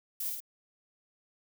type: noise with echo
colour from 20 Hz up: violet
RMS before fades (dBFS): -35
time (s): 0.2-0.3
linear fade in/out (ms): 5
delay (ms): 52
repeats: 2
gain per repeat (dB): -3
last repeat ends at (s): 0.404
effects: none